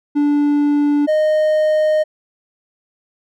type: tone pair in turn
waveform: triangle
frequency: 291.2 / 617 Hz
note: D4 / D#5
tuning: -15 / -15 cents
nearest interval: octave + minor second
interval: 1300 cents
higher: second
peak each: -10 dBFS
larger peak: neither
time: 0.15-1.07 / 1.07-2.04 s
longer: second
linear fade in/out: 20 ms
effects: none